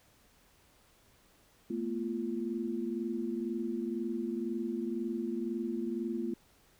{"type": "tone cluster", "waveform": "sine", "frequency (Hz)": [220.3, 242.3, 344.6], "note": ["A3", "B3", "F4"], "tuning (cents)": [2, -33, -23], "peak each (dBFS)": [-37, -37, -36], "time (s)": [1.7, 6.34], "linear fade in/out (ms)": 5, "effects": ["pink hiss -65 dBFS RMS until 6.79 s"]}